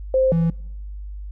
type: tone pair in turn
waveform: sine / triangle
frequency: 523.3 / 166.07 Hz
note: C5 / E3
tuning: 0 / +13 cents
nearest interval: octave + minor sixth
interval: 1987 cents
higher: first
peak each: -14 dBFS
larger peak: neither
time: 0.14-0.32 / 0.32-0.5 s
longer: neither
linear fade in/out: 2 ms
effects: noise-tail reverb RT60 0.8 s tail -25 dB re dry + added 50 Hz sine -30 dBFS peak until 1.31 s